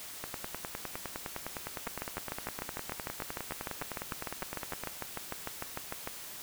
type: two click trains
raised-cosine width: 0.5 ms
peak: -21 / -20 dBFS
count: 46 / 29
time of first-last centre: 0.24-4.837 / 1.87-6.074 s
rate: 9.79 / 6.66 Hz
effects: white hiss -45 dBFS RMS until 6.42 s